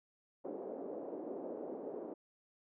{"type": "band-pass noise", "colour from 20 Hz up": "white", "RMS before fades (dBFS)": -44, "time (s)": [0.44, 2.14], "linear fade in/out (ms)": 10, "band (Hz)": [280, 530], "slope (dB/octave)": 24, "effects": []}